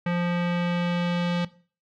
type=tone with low-pass filter sweep; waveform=square; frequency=174.61 Hz; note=F3; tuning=in tune; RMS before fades=-25 dBFS; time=0.06-1.45 s; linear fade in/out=5 ms; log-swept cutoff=2300 to 3600 Hz; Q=1.7; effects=noise-tail reverb RT60 0.4 s tail -18 dB re dry